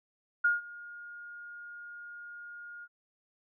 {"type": "tone with ADSR envelope", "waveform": "sine", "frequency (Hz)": 1425, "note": "F6", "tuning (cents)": 34, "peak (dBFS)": -21, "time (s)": [0.44, 2.88], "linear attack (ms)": 9, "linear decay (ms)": 160, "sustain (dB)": -22, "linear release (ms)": 47, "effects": []}